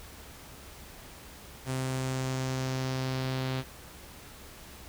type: tone with low-pass filter sweep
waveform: sawtooth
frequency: 130.7 Hz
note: C3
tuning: 1 cent flat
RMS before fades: -32 dBFS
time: 1.65-3.64 s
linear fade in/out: 50 ms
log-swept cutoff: 9700 to 3900 Hz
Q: 2
effects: added 68 Hz sine -54 dBFS peak until 4.88 s + pink hiss -49 dBFS RMS until 4.88 s